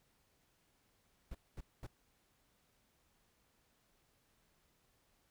brown noise bursts, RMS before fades -45 dBFS, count 3, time 1.31-1.867 s, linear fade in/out 5 ms, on 39 ms, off 220 ms, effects pink hiss -75 dBFS RMS until 5.3 s

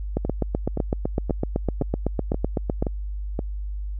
two click trains, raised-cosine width 2 ms, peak -9 / -12 dBFS, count 22 / 7, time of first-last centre 0.17-2.825 / 0.25-3.391 s, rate 7.91 / 1.91 Hz, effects added 50 Hz sine -27 dBFS peak until 3.99 s

